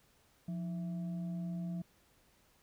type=tone with frequency modulation; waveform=sine; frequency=174.61 Hz; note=F3; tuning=in tune; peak=-36 dBFS; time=0.48-1.82 s; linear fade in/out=5 ms; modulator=489 Hz; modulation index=0.26; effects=pink hiss -69 dBFS RMS until 2.62 s